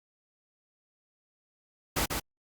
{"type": "noise with echo", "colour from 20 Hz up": "pink", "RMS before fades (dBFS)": -28, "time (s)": [1.96, 2.06], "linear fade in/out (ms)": 10, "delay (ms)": 140, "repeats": 1, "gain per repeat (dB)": -4, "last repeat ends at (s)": 2.2, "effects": ["Opus 48 kbps"]}